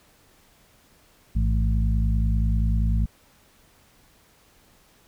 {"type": "harmonic tone with a mistuned harmonic", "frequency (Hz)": 55.1, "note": "A1", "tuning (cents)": 3, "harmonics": [1, 2, 3, 4], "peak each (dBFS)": [-20, -26, -30, -32], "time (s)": [1.35, 3.06], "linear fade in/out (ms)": 10, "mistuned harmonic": 2, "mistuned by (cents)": -77, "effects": ["pink hiss -58 dBFS RMS until 5.07 s"]}